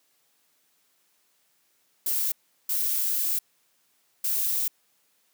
violet noise bursts at uneven times, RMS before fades -26 dBFS, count 3, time 2.06-2.32 / 2.69-3.39 / 4.24-4.68 s, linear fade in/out 5 ms, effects white hiss -68 dBFS RMS until 5.33 s + high-pass 150 Hz 12 dB/octave

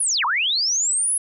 sine linear two-way sweep, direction down then up, 10740 to 880 to 10740 Hz, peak -18 dBFS, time 0-1.18 s, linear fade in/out 5 ms, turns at 0.25 s, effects none

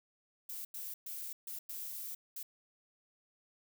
violet noise bursts at uneven times, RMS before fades -43 dBFS, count 6, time 0.49-0.65 / 0.74-0.94 / 1.06-1.33 / 1.47-1.59 / 1.69-2.15 / 2.36-2.43 s, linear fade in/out 5 ms, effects none

